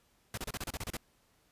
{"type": "noise bursts", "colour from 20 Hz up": "pink", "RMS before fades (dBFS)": -38, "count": 10, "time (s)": [0.34, 0.969], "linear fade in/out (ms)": 2, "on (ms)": 35, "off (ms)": 31, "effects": ["pink hiss -70 dBFS RMS until 1.51 s", "resampled to 32000 Hz"]}